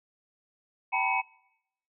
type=tone cluster; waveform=sine; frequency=773 / 905 / 987 / 2237 / 2562 Hz; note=G5 / A5 / B5 / C#7 / E7; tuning=-24 / +48 / -1 / +15 / -50 cents; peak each=-31 dBFS; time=0.92-1.22 s; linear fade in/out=20 ms; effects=noise-tail reverb RT60 0.8 s tail -24 dB re dry